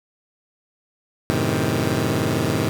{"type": "chord", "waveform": "15% pulse", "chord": "F# diminished seventh", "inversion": "none", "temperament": "equal with one note detuned", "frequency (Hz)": [92.5, 110, 130.81, 156.92], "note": ["F#2", "A2", "C3", "Eb3"], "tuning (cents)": [0, 0, 0, 15], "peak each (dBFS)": [-21, -18, -18, -18], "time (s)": [1.3, 2.69], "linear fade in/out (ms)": 0, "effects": []}